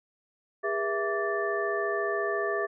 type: tone cluster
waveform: sine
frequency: 406.8 / 481.1 / 661 / 1160 / 1767 Hz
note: G#4 / B4 / E5 / D6 / A6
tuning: -36 / -45 / +5 / -22 / +7 cents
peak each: -30 / -38 / -32 / -34 / -33 dBFS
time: 0.63-2.67 s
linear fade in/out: 20 ms
effects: none